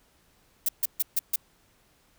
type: noise bursts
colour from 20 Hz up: violet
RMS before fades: -24 dBFS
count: 5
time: 0.66-1.36 s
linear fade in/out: 5 ms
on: 28 ms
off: 140 ms
effects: pink hiss -64 dBFS RMS until 2.18 s